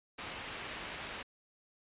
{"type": "low-pass noise", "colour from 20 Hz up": "white", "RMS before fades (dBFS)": -44, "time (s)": [0.18, 1.23], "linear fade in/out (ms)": 10, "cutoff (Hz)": 3300, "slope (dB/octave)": 24, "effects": ["resampled to 8000 Hz"]}